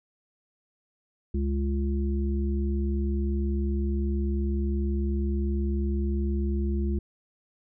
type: harmonic tone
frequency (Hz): 69.3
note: C#2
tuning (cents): 0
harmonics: 1 / 3 / 5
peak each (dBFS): -25 / -31 / -34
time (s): 1.34-6.99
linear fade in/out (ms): 5
effects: none